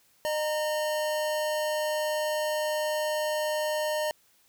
square tone pair together, 610 / 928.8 Hz, D#5 / A#5, -34 / -7 cents, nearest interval perfect fifth, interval 727 cents, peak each -28 / -35 dBFS, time 0.25-4.11 s, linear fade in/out 0 ms, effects white hiss -64 dBFS RMS until 4.48 s

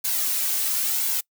blue noise with flanger, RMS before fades -24 dBFS, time 0.04-1.21 s, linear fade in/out 10 ms, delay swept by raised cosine 1.6 to 3 ms, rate 0.98 Hz, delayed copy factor -0.55, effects noise-tail reverb RT60 0.1 s tail -25 dB re dry

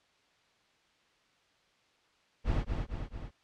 brown noise with echo, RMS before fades -29 dBFS, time 2.44-2.65 s, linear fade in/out 50 ms, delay 220 ms, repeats 3, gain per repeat -4 dB, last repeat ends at 3.31 s, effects white hiss -68 dBFS RMS until 3.43 s + low-pass 4000 Hz 12 dB/octave

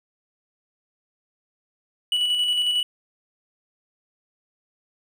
triangle tone with tremolo, 2948 Hz, F#7, 7 cents flat, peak -17 dBFS, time 2.12-2.83 s, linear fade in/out 2 ms, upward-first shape square, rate 11 Hz, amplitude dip 30%, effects none

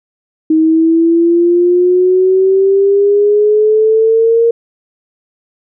sine exponential sweep, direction up, 314.6 to 466.2 Hz, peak -6 dBFS, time 0.5-4.51 s, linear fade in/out 5 ms, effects none

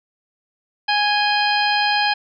harmonic tone with a mistuned harmonic, 830.6 Hz, G#5, in tune, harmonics 1 / 2 / 3 / 4 / 5 / 6, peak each -19 / -22 / -24 / -25 / -26 / -27 dBFS, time 0.88-2.14 s, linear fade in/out 10 ms, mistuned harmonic 4, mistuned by -79 cents, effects none

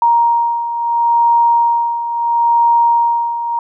sine beating tone pair, 937 / 937.74 Hz, A#5 / A#5, +9 / +10 cents, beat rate 0.74 Hz, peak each -17 / -11 dBFS, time 0.02-3.59 s, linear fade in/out 2 ms, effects none

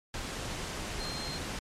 sine tone in noise, 4186 Hz, C8, in tune, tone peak -39 dBFS, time 1-1.38 s, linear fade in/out 2 ms, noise pink, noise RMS -37 dBFS, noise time 0.14-1.59 s, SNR -5 dB, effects low-pass 8000 Hz 12 dB/octave + MP3 64 kbps

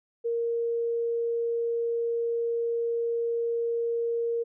sine tone, 466.2 Hz, A#4, in tune, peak -25 dBFS, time 0.24-4.44 s, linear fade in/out 20 ms, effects none

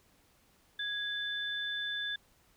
sine tone pair together, 1661.2 / 3520 Hz, G#6 / A7, 0 / 0 cents, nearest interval octave + minor second, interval 1300 cents, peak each -36 / -36 dBFS, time 0.79-2.16 s, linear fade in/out 5 ms, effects pink hiss -67 dBFS RMS until 2.56 s

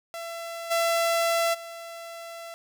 sawtooth tone with level steps, 672 Hz, E5, 33 cents sharp, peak -30 / -18 / -34 dBFS, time 0.14-2.54 s, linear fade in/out 0 ms, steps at 0.7 / 1.53 s, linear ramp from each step 20 ms, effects none

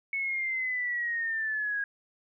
sine linear sweep, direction down, 2210 to 1633 Hz, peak -28 dBFS, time 0.13-1.84 s, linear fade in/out 2 ms, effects none

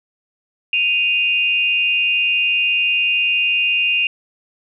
sine tone pair together, 2495 / 2791 Hz, D#7 / F7, +4 / -2 cents, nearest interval major second, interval 194 cents, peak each -17 dBFS, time 0.73-4.07 s, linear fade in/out 2 ms, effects none

